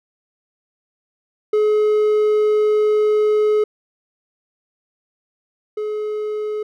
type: tone pair in turn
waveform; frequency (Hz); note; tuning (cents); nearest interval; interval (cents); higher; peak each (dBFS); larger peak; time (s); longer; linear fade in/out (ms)
triangle; 424.8 / 424.8; G#4 / G#4; +39 / +39; unison; 0; neither; -11 / -19; first; 1.53-3.64 / 5.77-6.63; first; 5
effects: none